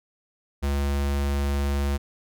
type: tone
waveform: square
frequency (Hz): 70.4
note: C#2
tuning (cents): +27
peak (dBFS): -23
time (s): 0.62-1.98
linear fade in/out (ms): 20
effects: none